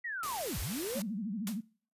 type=linear two-way sweep; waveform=sine; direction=down then up; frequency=1975.5 to 35.57 to 589 Hz; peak=-35 dBFS; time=0.04-1 s; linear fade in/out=10 ms; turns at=0.59 s
type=noise; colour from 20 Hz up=white; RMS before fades=-40 dBFS; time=0.23-1.02 s; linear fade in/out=2 ms
type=tone with vibrato; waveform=sine; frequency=208.2 Hz; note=G#3; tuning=5 cents sharp; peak=-34 dBFS; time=0.95-1.61 s; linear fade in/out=10 ms; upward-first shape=sine; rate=13 Hz; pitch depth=210 cents each way
type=noise with exponential decay; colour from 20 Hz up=white; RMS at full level=-36 dBFS; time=1.47-1.62 s; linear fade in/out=1 ms; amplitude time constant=32 ms
effects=noise-tail reverb RT60 0.5 s tail -25 dB re dry + resampled to 32000 Hz